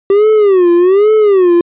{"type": "tone with vibrato", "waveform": "triangle", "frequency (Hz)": 387, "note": "G4", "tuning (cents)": -22, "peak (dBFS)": -3, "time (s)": [0.1, 1.61], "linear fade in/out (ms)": 2, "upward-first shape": "sine", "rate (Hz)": 1.2, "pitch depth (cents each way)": 200, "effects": ["resampled to 8000 Hz"]}